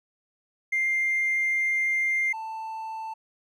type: tone pair in turn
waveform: triangle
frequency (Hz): 2102 / 886.2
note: C7 / A5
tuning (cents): +7 / +12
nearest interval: octave + minor third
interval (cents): 1495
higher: first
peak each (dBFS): -19 / -30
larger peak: first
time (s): 0.72-2.33 / 2.33-3.14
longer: first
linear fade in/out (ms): 10
effects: tanh soft clip ceiling -19 dBFS